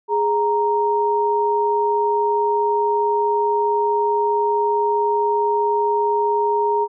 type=tone pair together; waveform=sine; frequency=415.3 / 932.3 Hz; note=G#4 / A#5; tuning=0 / 0 cents; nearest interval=octave + major second; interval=1400 cents; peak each=-19 / -18 dBFS; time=0.08-6.88 s; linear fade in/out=50 ms; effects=none